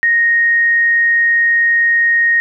sine tone, 1864.7 Hz, A#6, in tune, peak -9 dBFS, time 0.03-2.4 s, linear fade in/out 0 ms, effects none

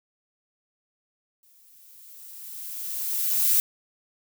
violet noise with exponential growth, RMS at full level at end -19 dBFS, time 1.43-3.6 s, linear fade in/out 1 ms, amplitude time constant 470 ms, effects none

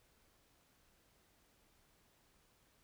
silence, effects pink hiss -72 dBFS RMS until 2.83 s

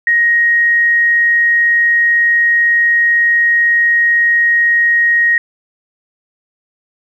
sine tone, 1878 Hz, A#6, 12 cents sharp, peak -8 dBFS, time 0.07-5.38 s, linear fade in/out 2 ms, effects 8-bit

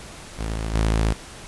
sawtooth tone with level steps, 54.5 Hz, A1, 16 cents flat, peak -21 / -14 dBFS, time 0.38-1.14 s, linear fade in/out 20 ms, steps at 0.74 s, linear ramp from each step 2 ms, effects pink hiss -40 dBFS RMS until 1.47 s + resampled to 24000 Hz

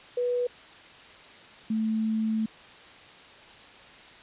sine tone pair in turn, 490 / 219.9 Hz, B4 / A3, -14 / -1 cents, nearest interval octave + major second, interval 1387 cents, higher first, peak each -24 dBFS, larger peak neither, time 0.17-0.47 / 1.7-2.46 s, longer second, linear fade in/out 5 ms, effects white hiss -49 dBFS RMS until 4.22 s + resampled to 8000 Hz

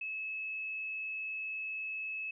sine tone, 2592 Hz, E7, 30 cents flat, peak -36 dBFS, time 0.01-2.31 s, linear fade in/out 5 ms, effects none

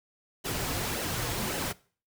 pink noise with flanger, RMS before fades -32 dBFS, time 0.44-1.73 s, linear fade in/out 20 ms, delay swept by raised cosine 0.84 to 5.14 ms, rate 1.8 Hz, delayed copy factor -0.55, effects noise-tail reverb RT60 0.4 s tail -20 dB re dry

